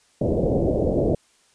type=low-pass noise; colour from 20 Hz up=white; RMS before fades=-21 dBFS; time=0.21-1.15 s; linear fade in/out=5 ms; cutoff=610 Hz; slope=48 dB/octave; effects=white hiss -60 dBFS RMS until 1.54 s + resampled to 22050 Hz